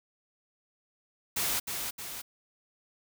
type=noise with echo; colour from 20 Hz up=white; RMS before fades=-30 dBFS; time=1.36-1.6 s; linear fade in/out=10 ms; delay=310 ms; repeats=2; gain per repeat=-5 dB; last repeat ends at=2.22 s; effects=none